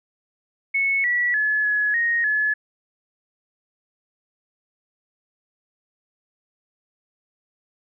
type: tone with pitch steps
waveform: sine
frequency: 2202 / 1944 / 1710 / 1693 / 1868 / 1711 Hz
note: C#7 / B6 / A6 / G#6 / A#6 / A6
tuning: -12 / -28 / -50 / +33 / +3 / -49 cents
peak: -18 dBFS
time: 0.74-2.54 s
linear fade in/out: 10 ms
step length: 300 ms
effects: none